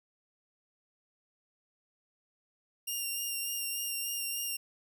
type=tone with vibrato; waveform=5% pulse; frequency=2794 Hz; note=F7; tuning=in tune; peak=-25 dBFS; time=2.87-4.57 s; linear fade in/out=10 ms; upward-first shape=sine; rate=3.4 Hz; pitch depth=19 cents each way; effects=none